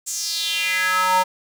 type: tone with high-pass filter sweep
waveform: square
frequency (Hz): 185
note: F#3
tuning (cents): 0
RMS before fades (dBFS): -21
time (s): 0.06-1.24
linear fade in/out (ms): 20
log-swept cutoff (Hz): 7500 to 790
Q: 4
effects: none